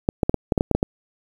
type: clicks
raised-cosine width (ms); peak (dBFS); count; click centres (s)
2; -4; 10; 0.089 / 0.232 / 0.295 / 0.343 / 0.522 / 0.578 / 0.609 / 0.713 / 0.75 / 0.829
effects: 7-bit